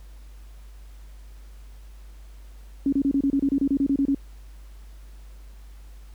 sine tone bursts, 276.9 Hz, C#4, 2 cents flat, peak -18 dBFS, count 14, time 2.86-4.147 s, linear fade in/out 2 ms, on 65 ms, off 29 ms, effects added 50 Hz sine -41 dBFS peak until 6.14 s + pink hiss -58 dBFS RMS until 6.14 s

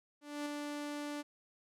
sawtooth tone with ADSR envelope, 292.9 Hz, D4, 5 cents flat, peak -32 dBFS, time 0.21-1.23 s, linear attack 250 ms, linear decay 4 ms, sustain -3 dB, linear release 26 ms, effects low-pass 11000 Hz 12 dB/octave

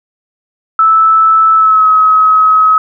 sine tone with pitch glide, 1312 to 1276.9 Hz, E6 to D#6, -9 to +44 cents, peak -4 dBFS, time 0.79-2.78 s, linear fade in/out 2 ms, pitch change -47 cents, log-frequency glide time 1.55-1.88 s, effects none

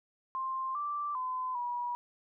sine tone with pitch steps, 1052 / 1172 / 1020 / 968 Hz, C6 / D6 / C6 / B5, +9 / -4 / -44 / -35 cents, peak -32 dBFS, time 0.35-1.95 s, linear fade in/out 0 ms, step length 400 ms, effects none

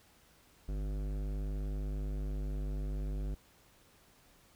sine tone with hard clipping, 50.2 Hz, G1, 42 cents sharp, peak -36 dBFS, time 0.68-3.35 s, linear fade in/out 10 ms, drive 16 dB, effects pink hiss -64 dBFS RMS until 4.55 s

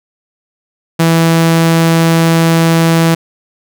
sawtooth tone, 164.81 Hz, E3, in tune, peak -3 dBFS, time 0.99-3.15 s, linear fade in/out 10 ms, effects none

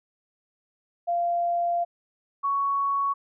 sine tone pair in turn, 692 / 1115.1 Hz, F5 / C#6, -16 / +10 cents, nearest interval minor sixth, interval 826 cents, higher second, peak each -22 dBFS, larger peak neither, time 1.07-1.85 / 2.43-3.14 s, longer first, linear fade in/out 20 ms, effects none

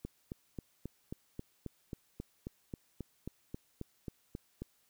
click train, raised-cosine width 3 ms, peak -27 dBFS, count 18, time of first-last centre 0.05-4.62 s, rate 3.72 Hz, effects white hiss -72 dBFS RMS until 4.89 s

